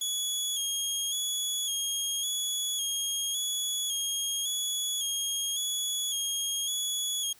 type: tone with vibrato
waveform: 20% pulse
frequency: 3322 Hz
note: G#7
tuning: in tune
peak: -23 dBFS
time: 0.01-7.33 s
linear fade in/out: 5 ms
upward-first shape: square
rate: 0.9 Hz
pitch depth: 33 cents each way
effects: white hiss -58 dBFS RMS until 7.39 s